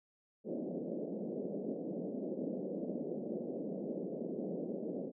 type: band-pass noise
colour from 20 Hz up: pink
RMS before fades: -40 dBFS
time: 0.44-5.12 s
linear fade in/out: 50 ms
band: 180 to 580 Hz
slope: 48 dB/octave
effects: none